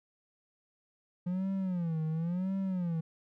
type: tone with vibrato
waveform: triangle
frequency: 174.61 Hz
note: F3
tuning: in tune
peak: -28 dBFS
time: 1.26-3.01 s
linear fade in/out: 10 ms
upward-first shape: sine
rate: 0.95 Hz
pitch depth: 180 cents each way
effects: none